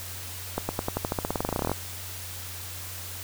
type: accelerating click train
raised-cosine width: 1 ms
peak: -12 dBFS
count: 22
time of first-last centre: 0.58-1.716 s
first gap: 110 ms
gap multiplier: 0.92
effects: added 91 Hz sine -41 dBFS peak until 3.23 s + white hiss -39 dBFS RMS until 3.23 s